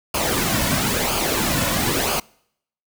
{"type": "noise with flanger", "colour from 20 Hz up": "pink", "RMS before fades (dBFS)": -21, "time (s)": [0.14, 2.2], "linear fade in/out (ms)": 5, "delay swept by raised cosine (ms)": [0.52, 2.52], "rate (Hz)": 1, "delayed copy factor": -0.6, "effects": ["noise-tail reverb RT60 0.7 s tail -26 dB re dry"]}